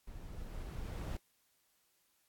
brown noise with level ramp, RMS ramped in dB -49 to -38 dBFS, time 0.07-1.17 s, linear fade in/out 5 ms, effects white hiss -75 dBFS RMS until 2.28 s + AAC 64 kbps

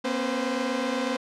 sawtooth tone cluster, 239.8 / 267.9 / 514 Hz, A#3 / C4 / C5, +49 / +41 / -31 cents, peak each -26 dBFS, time 0.04-1.17 s, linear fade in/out 10 ms, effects low-pass 6000 Hz 12 dB/octave

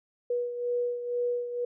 sine beating tone pair, 484.9 / 487 Hz, B4 / B4, -32 / -24 cents, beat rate 2.1 Hz, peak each -28 / -35 dBFS, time 0.3-1.65 s, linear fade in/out 5 ms, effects none

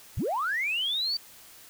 sine linear sweep, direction up, 50 to 4662 Hz, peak -25 dBFS, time 0.17-1.17 s, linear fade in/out 5 ms, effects tanh soft clip ceiling -21 dBFS + white hiss -51 dBFS RMS until 1.69 s

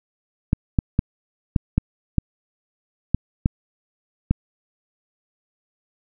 clicks, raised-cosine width 5 ms, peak -4 dBFS, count 9, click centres 0.531 / 0.788 / 0.991 / 1.562 / 1.78 / 2.183 / 3.146 / 3.459 / 4.31 s, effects none

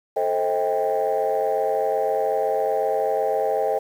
sine chord, A half-diminished seventh, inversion none, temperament just, 440 / 528 / 633.6 / 792 Hz, A4 / C5 / Eb5 / G5, 0 / +16 / +31 / +18 cents, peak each -24 dBFS, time 0.16-3.79 s, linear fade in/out 10 ms, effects tanh soft clip ceiling -13 dBFS + 8-bit

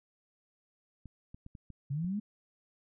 clicks, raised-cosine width 5 ms, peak -35 dBFS, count 6, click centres 1.057 / 1.345 / 1.464 / 1.552 / 1.703 / 2.046 s
sine linear sweep, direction up, 132 to 216.6 Hz, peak -31 dBFS, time 1.9-2.2 s, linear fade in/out 10 ms
effects none

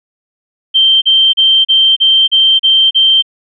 sine tone bursts, 3136 Hz, G7, in tune, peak -5 dBFS, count 8, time 0.74-3.225 s, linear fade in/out 20 ms, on 280 ms, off 35 ms, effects none

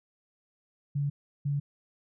sine tone bursts at uneven times, 142.7 Hz, D3, 49 cents flat, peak -26 dBFS, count 2, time 0.95-1.1 / 1.45-1.6 s, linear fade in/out 10 ms, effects none

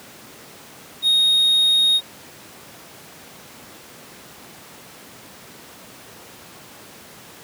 triangle tone, 3729 Hz, A#7, in tune, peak -12 dBFS, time 1.02-2.01 s, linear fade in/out 50 ms, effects pink hiss -42 dBFS RMS until 7.43 s + high-pass 150 Hz 12 dB/octave

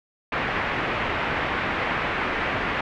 white low-pass noise, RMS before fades -26 dBFS, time 0.32-2.81 s, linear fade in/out 5 ms, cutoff 2300 Hz, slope 24 dB/octave, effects none

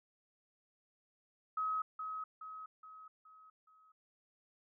sine tone with echo, 1274 Hz, D#6, 41 cents sharp, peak -33 dBFS, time 1.57-1.82 s, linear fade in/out 5 ms, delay 420 ms, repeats 5, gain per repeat -6 dB, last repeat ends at 3.92 s, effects none

